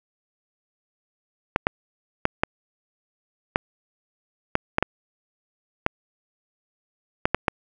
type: clicks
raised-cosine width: 0.5 ms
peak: -3 dBFS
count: 12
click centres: 1.561 / 1.669 / 2.254 / 2.435 / 3.559 / 4.554 / 4.784 / 4.826 / 5.864 / 7.255 / 7.346 / 7.482 s
effects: none